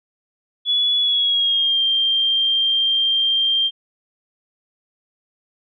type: tone with pitch glide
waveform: sine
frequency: 3406 to 3178 Hz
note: G#7 to G7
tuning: +43 to +23 cents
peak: -15 dBFS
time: 0.65-3.71 s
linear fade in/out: 50 ms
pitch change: -120 cents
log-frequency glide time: 0.99-1.82 s
effects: none